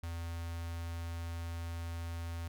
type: tone with notch filter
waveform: square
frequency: 83.9 Hz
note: E2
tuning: 31 cents sharp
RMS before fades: -40 dBFS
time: 0.03-2.48 s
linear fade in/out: 5 ms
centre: 350 Hz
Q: 0.91
effects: none